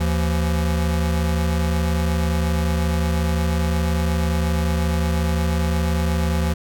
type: tone pair together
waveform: square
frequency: 76.5 / 170 Hz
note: D#2 / F3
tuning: -29 / -46 cents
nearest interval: octave + major second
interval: 1383 cents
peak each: -20 / -24 dBFS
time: 0-6.54 s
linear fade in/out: 10 ms
effects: none